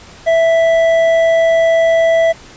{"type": "tone with hard clipping", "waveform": "sine", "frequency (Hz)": 659.3, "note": "E5", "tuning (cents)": 0, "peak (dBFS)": -10, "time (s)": [0.26, 2.33], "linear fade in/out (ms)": 20, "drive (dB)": 7, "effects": ["pink hiss -38 dBFS RMS until 2.56 s", "resampled to 16000 Hz"]}